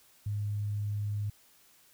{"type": "tone", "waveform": "sine", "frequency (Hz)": 103.5, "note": "G#2", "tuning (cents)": -5, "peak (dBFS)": -30, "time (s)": [0.26, 1.3], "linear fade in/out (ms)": 5, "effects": ["white hiss -62 dBFS RMS until 1.93 s"]}